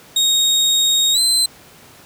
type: tone with pitch glide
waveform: 30% pulse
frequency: 3742 to 4081 Hz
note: A#7 to C8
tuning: +6 to -44 cents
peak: -10 dBFS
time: 0.16-1.46 s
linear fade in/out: 5 ms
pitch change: +150 cents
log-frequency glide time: 1.13-1.19 s
effects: pink hiss -44 dBFS RMS until 2.05 s + high-pass 100 Hz 12 dB/octave